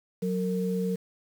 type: tone pair together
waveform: sine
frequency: 183.95 / 457.4 Hz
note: F#3 / A#4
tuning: -10 / -33 cents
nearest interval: octave + major third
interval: 1577 cents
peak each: -27 / -30 dBFS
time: 0.22-0.96 s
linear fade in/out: 10 ms
effects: 8-bit